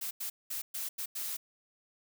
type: noise bursts at uneven times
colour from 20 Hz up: blue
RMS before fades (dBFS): -37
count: 6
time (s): 0.01-0.11 / 0.2-0.3 / 0.5-0.62 / 0.74-0.89 / 0.98-1.06 / 1.15-1.37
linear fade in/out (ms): 10
effects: none